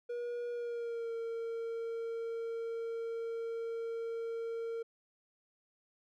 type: tone with pitch glide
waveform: triangle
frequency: 480 to 458.9 Hz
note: B4 to A#4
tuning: -49 to -27 cents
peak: -34 dBFS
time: 0.09-4.83 s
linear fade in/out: 10 ms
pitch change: -78 cents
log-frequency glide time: 0.51-1.13 s
effects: none